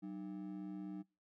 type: ring-modulated tone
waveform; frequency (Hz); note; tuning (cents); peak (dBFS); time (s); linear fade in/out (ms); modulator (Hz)
triangle; 246.9; B3; 0; -38; 0.02-1.03; 20; 57.9
effects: noise-tail reverb RT60 0.3 s tail -26 dB re dry